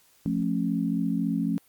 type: chord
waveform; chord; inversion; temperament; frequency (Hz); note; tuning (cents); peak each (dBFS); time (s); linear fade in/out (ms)
sine; F augmented; none; just; 174.61 / 218.3 / 272.8; F3 / A3 / C#4; 0 / -13 / -28; -28; 0.26-1.58; 0
effects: white hiss -61 dBFS RMS until 1.68 s + Opus 48 kbps